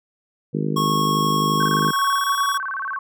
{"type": "harmonic tone", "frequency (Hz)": 51.6, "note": "G#1", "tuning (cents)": -10, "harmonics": [3, 4, 5, 6, 7, 8, 9], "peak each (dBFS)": [-24, -26, -28, -30, -31, -32, -33], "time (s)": [0.53, 1.92], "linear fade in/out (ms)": 20}
{"type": "tone with pitch glide", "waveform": "square", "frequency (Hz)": [1097, 1119.4], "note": ["C#6", "C#6"], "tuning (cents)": [-18, 17], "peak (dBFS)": -20, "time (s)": [0.76, 2.58], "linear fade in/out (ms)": 10, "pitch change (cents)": 35, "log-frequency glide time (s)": [1.78, 2.42]}
{"type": "tone with vibrato", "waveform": "sine", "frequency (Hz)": 1305, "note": "E6", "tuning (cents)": -18, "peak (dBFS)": -24, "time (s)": [1.6, 2.99], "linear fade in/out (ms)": 5, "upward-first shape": "square", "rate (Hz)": 18, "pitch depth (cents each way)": 290}
{"effects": []}